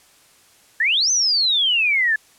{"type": "exponential two-way sweep", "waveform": "sine", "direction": "up then down", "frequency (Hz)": [1696, 6272, 1696], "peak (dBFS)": -15, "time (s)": [0.8, 2.16], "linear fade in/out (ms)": 5, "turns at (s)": 1.11, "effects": ["white hiss -53 dBFS RMS until 2.38 s", "low-pass 11000 Hz 12 dB/octave"]}